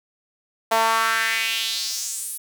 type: tone with high-pass filter sweep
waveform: sawtooth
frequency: 224.8 Hz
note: A3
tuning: 37 cents sharp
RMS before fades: -23 dBFS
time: 0.71-2.38 s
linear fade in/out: 10 ms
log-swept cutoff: 740 to 11000 Hz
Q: 2.9
effects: none